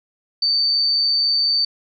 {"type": "tone with amplitude modulation", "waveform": "sine", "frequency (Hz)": 4573, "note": "D8", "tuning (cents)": -47, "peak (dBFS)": -14, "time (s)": [0.42, 1.65], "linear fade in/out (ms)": 5, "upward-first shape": "sine", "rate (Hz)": 104, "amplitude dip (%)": 25, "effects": []}